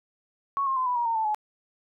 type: tone with pitch steps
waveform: sine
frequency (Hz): 1108.7 / 1067.2 / 1027.3 / 988.9 / 951.9 / 916.3 / 882 / 849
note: C#6 / C6 / C6 / B5 / A#5 / A#5 / A5 / G#5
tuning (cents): 0 / +34 / -32 / +2 / +36 / -30 / +4 / +38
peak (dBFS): -23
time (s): 0.57-1.346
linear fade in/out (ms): 0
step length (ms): 97
effects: none